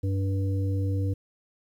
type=harmonic tone; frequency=97 Hz; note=G2; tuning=18 cents flat; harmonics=1 / 3 / 5; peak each=-24 / -34 / -38 dBFS; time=0.03-1.14 s; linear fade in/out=10 ms; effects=10-bit